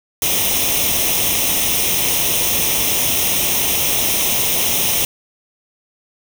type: noise with comb filter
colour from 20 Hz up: white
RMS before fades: -17 dBFS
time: 0.22-5.05 s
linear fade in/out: 2 ms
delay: 0.33 ms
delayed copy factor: +0.7
effects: none